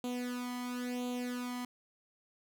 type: tone with flanger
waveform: sawtooth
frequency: 246.9 Hz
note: B3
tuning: in tune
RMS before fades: -38 dBFS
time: 0.04-1.65 s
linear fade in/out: 2 ms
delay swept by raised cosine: 0.28 to 0.97 ms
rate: 0.97 Hz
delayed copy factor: +0.8
effects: none